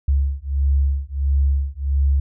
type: beating tone pair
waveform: sine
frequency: 68.6 / 70.1 Hz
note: C#2 / C#2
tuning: -17 / +20 cents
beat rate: 1.5 Hz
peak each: -19 dBFS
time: 0.08-2.2 s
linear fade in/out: 5 ms
effects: none